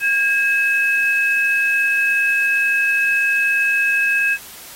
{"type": "tone pair together", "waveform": "sine", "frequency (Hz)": [1626, 2577], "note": ["G#6", "E7"], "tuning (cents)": [-37, -40], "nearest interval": "minor sixth", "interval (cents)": 797, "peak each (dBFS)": -17, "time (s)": [0, 4.38], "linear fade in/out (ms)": 50, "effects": ["white hiss -38 dBFS RMS until 4.75 s", "AAC 48 kbps"]}